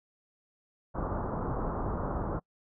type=low-pass noise; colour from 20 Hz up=pink; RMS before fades=-33 dBFS; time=0.94-2.4 s; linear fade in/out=20 ms; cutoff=1300 Hz; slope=48 dB/octave; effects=noise-tail reverb RT60 0.1 s tail -26 dB re dry